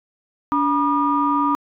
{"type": "tone cluster", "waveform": "sine", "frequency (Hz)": [287.7, 966, 1211], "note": ["D4", "B5", "D#6"], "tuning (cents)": [-36, -39, -47], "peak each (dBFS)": -20, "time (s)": [0.52, 1.55], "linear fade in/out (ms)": 0, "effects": ["tanh soft clip ceiling -6 dBFS"]}